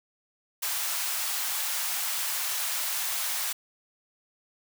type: high-pass noise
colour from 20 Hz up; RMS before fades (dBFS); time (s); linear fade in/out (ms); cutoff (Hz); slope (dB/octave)
white; -30; 0.62-3.53; 10; 710; 24
effects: none